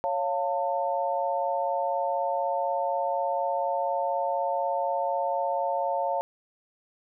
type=chord; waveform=sine; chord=Db augmented; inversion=none; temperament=equal with one note detuned; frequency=554.4 / 698.5 / 895.9 Hz; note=Db5 / F5 / A5; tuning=0 / 0 / +31 cents; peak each=-29 dBFS; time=0.04-6.21 s; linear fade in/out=0 ms; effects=none